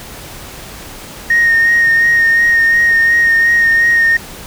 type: tone with vibrato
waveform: sine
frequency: 1853 Hz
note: A#6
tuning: 11 cents flat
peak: -6 dBFS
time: 1.3-4.17 s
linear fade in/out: 5 ms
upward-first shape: sine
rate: 2.8 Hz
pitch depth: 21 cents each way
effects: tanh soft clip ceiling -4 dBFS + pink hiss -31 dBFS RMS until 4.46 s